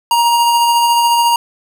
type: tone with tremolo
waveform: square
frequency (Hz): 942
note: A#5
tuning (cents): +18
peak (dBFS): -9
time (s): 0.11-1.36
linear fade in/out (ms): 2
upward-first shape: sine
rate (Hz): 14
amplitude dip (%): 25
effects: none